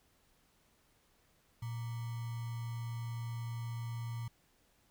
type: tone with sample-and-hold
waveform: sine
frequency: 116.54 Hz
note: A#2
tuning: in tune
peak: -37 dBFS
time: 1.62-4.28 s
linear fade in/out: 5 ms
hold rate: 1050 Hz
effects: pink hiss -71 dBFS RMS until 4.9 s